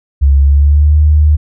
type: tone with pitch glide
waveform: sine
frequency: 69.3 to 75.57 Hz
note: C#2 to D#2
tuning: 0 to -50 cents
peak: -4 dBFS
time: 0.21-1.37 s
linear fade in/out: 20 ms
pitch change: +150 cents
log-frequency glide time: 0.4-0.96 s
effects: none